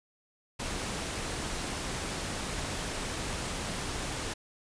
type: noise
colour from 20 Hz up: pink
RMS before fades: -35 dBFS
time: 0.59-4.34 s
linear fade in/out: 10 ms
effects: resampled to 22050 Hz